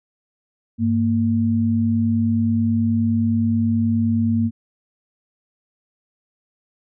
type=tone pair together; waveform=sine; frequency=100.52 / 230 Hz; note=G2 / A#3; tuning=+44 / -23 cents; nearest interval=octave + major second; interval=1433 cents; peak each=-21 / -17 dBFS; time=0.78-4.51 s; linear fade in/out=50 ms; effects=none